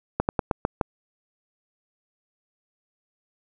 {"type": "slowing click train", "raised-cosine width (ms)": 1, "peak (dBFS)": -7, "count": 6, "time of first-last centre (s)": [0.2, 0.812], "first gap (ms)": 89, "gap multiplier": 1.16, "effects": []}